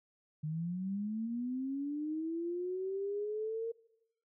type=linear sweep; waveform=sine; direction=up; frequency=149.7 to 462 Hz; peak=-34 dBFS; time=0.43-3.72 s; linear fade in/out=10 ms; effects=noise-tail reverb RT60 0.9 s tail -22 dB re dry